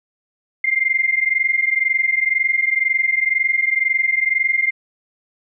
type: tone pair together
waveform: sine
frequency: 2093 / 2115 Hz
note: C7 / C7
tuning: 0 / +18 cents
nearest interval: unison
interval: 18 cents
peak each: -18 dBFS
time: 0.64-4.71 s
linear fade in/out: 5 ms
effects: none